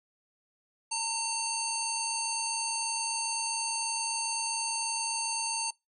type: harmonic tone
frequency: 907 Hz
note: A#5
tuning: 48 cents flat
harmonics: 1 / 3 / 5 / 7 / 9 / 10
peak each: -35 / -39 / -36 / -37 / -39 / -37 dBFS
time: 0.91-5.71 s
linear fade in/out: 10 ms
effects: noise-tail reverb RT60 0.2 s tail -24 dB re dry